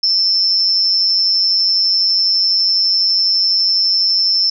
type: tone with amplitude modulation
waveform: sine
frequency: 5310 Hz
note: E8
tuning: 12 cents sharp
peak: -8 dBFS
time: 0.03-4.5 s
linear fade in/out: 5 ms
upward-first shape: sine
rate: 192 Hz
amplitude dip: 70%
effects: none